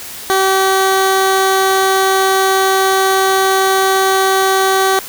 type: tone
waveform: 15% pulse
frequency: 383.5 Hz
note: G4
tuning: 38 cents flat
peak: -4 dBFS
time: 0.3-4.99 s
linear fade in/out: 0 ms
effects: white hiss -29 dBFS RMS until 5.08 s